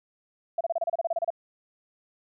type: tone bursts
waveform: sine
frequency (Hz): 672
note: E5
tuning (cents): +33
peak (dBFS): -23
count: 13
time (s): 0.58-1.304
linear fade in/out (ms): 5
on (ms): 28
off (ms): 30
effects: none